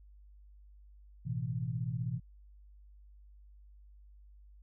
sine chord, A suspended second, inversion none, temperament equal with one note detuned, 110 / 125.7 / 164.81 Hz, A2 / B2 / E3, 0 / +31 / 0 cents, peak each -39 / -35 / -39 dBFS, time 1.25-2.2 s, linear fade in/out 20 ms, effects added 50 Hz sine -54 dBFS peak until 4.62 s

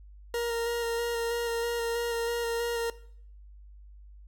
40% pulse tone with vibrato, 467.7 Hz, A#4, 6 cents sharp, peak -27 dBFS, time 0.34-2.9 s, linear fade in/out 2 ms, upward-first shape square, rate 3.1 Hz, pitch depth 13 cents each way, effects noise-tail reverb RT60 0.6 s tail -18 dB re dry + added 50 Hz sine -47 dBFS peak until 4.27 s

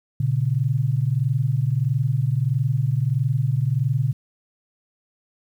sine tone pair together, 119 / 140.55 Hz, A#2 / C#3, +36 / +24 cents, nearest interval minor third, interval 288 cents, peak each -21 dBFS, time 0.2-4.13 s, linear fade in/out 5 ms, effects 9-bit

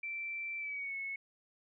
sine tone with pitch glide, 2340 to 2196 Hz, D7 to C#7, -7 to -17 cents, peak -37 dBFS, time 0.03-1.16 s, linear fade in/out 5 ms, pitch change -110 cents, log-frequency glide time 0.58-0.95 s, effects none

